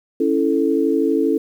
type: chord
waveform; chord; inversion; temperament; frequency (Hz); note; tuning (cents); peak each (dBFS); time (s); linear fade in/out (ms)
sine; A major; first; equal; 277.2 / 329.6 / 440; C#4 / E4 / A4; 0 / 0 / 0; -19; 0.2-1.38; 5
effects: 8-bit